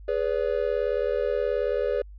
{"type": "chord", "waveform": "triangle", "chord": "G# diminished", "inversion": "none", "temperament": "equal with one note detuned", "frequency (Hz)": [415.3, 493.9, 572.6], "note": ["G#4", "B4", "D5"], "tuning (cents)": [0, 0, -44], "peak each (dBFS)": [-26, -25, -26], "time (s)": [0.08, 2.02], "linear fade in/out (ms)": 5, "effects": ["added 50 Hz sine -41 dBFS peak until 2.18 s", "resampled to 11025 Hz"]}